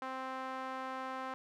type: tone with band-pass filter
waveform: sawtooth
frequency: 261.6 Hz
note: C4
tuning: in tune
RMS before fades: -41 dBFS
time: 0.02-1.34 s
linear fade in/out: 0 ms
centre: 1100 Hz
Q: 1.6
effects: none